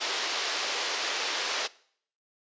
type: band-pass noise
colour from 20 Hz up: white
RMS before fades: -31 dBFS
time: 0-1.68 s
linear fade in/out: 20 ms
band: 360 to 5400 Hz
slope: 24 dB/octave
effects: noise-tail reverb RT60 0.6 s tail -21 dB re dry + resampled to 16000 Hz